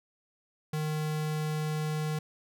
square tone, 153.8 Hz, D#3, 20 cents flat, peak -30 dBFS, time 0.73-2.19 s, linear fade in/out 5 ms, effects none

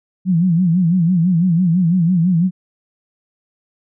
sine tone with vibrato, 174.61 Hz, F3, in tune, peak -11 dBFS, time 0.25-2.51 s, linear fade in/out 50 ms, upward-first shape sine, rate 6 Hz, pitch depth 130 cents each way, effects none

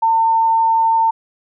sine tone, 903 Hz, A5, 45 cents sharp, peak -11 dBFS, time 0.02-1.11 s, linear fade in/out 10 ms, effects none

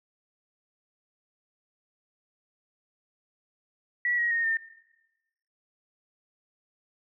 sine tone with pitch steps, 1940 / 1895.7 / 1852.4 / 1810.1 Hz, B6 / A#6 / A#6 / A6, -31 / +29 / -11 / +49 cents, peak -24 dBFS, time 4.05-4.57 s, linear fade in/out 2 ms, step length 130 ms, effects noise-tail reverb RT60 1.0 s tail -18 dB re dry

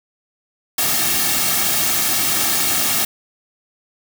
white noise with comb filter, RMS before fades -18 dBFS, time 0.78-3.05 s, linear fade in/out 5 ms, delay 2 ms, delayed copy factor -0.65, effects none

